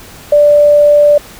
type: tone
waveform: sine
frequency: 587.3 Hz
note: D5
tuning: in tune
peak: -3 dBFS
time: 0.32-1.18 s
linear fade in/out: 5 ms
effects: pink hiss -34 dBFS RMS until 1.39 s